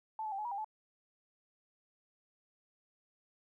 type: tone with pitch steps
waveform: sine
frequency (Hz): 877 / 859 / 783 / 849 / 959 / 799 / 864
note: A5 / A5 / G5 / G#5 / A#5 / G5 / A5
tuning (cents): -6 / -42 / -2 / +38 / +49 / +33 / -32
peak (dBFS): -36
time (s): 0.19-0.645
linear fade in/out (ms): 2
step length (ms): 65
effects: 13-bit